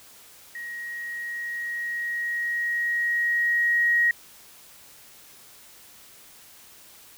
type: tone with level ramp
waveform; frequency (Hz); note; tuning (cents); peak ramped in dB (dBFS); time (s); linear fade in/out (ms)
sine; 1890; A#6; +23; -33 to -17; 0.55-4.11; 2
effects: white hiss -50 dBFS RMS until 7.17 s